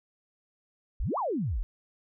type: exponential two-way sweep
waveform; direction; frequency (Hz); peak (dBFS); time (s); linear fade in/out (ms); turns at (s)
sine; up then down; 34.65 to 1195 to 34.65; -27; 1-1.63; 0; 1.18
effects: none